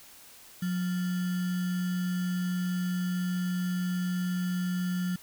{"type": "tone with sample-and-hold", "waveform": "sine", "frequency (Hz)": 180.7, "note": "F#3", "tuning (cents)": -41, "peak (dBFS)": -27, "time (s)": [0.62, 5.16], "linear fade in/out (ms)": 5, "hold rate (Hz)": 1575, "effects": ["white hiss -52 dBFS RMS until 5.22 s"]}